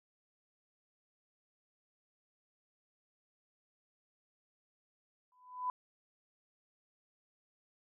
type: tone with exponential growth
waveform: sine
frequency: 1000 Hz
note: B5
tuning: 21 cents sharp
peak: -30 dBFS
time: 5.32-5.7 s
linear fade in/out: 1 ms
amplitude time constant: 81 ms
effects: none